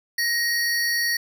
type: tone pair together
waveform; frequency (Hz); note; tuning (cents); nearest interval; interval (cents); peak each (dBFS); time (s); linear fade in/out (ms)
square; 1885 / 4481; A#6 / C#8; +19 / +18; octave + minor third; 1499; -23 / -26; 0.18-1.17; 5
effects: none